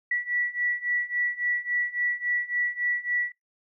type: beating tone pair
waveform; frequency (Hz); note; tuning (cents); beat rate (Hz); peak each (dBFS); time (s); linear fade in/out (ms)
sine; 1947 / 1950.6; B6 / B6; -25 / -22; 3.6; -29 / -27; 0.11-3.32; 5
effects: noise-tail reverb RT60 0.2 s tail -26 dB re dry